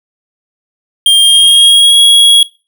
square tone with pitch glide, 3203 to 3318 Hz, G7 to G#7, +37 to -2 cents, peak -3 dBFS, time 1.06-2.43 s, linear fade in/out 2 ms, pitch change +61 cents, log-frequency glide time 1.19-1.99 s, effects noise-tail reverb RT60 0.3 s tail -20 dB re dry

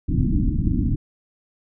pink low-pass noise, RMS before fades -20 dBFS, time 0.08-0.96 s, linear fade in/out 10 ms, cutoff 320 Hz, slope 96 dB/octave, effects none

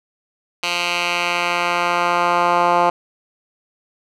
10% pulse tone with band-pass filter sweep, 174.61 Hz, F3, in tune, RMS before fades -18 dBFS, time 0.63-2.9 s, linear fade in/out 5 ms, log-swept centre 3200 to 910 Hz, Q 1.4, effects none

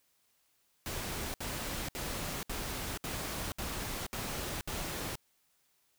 pink noise bursts, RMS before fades -38 dBFS, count 8, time 0.86-5.155 s, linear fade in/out 0 ms, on 480 ms, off 65 ms, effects white hiss -73 dBFS RMS until 5.98 s

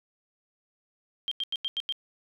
sine tone bursts, 3182 Hz, G7, 25 cents sharp, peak -27 dBFS, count 6, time 1.28-1.924 s, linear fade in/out 0 ms, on 34 ms, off 88 ms, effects none

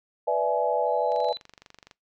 sine chord, E dominant seventh, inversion second, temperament equal with one note detuned, 493.9 / 587.3 / 659.3 / 843.7 Hz, B4 / D5 / E5 / G#5, 0 / 0 / 0 / +27 cents, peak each -27 dBFS, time 0.27-1.33 s, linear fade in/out 10 ms
sine tone with exponential growth, 3999 Hz, B7, 21 cents sharp, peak -32 dBFS, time 0.86-1.37 s, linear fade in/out 0 ms, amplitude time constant 110 ms
click train, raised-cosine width 0.2 ms, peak -29 dBFS, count 20, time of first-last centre 1.12-1.912 s, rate 24 Hz
effects noise-tail reverb RT60 0.2 s tail -24 dB re dry

